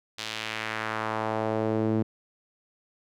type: tone with band-pass filter sweep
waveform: sawtooth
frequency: 110 Hz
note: A2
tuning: in tune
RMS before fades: -29 dBFS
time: 0.18-2.03 s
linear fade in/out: 10 ms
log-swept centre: 4100 to 280 Hz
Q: 1.4
effects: none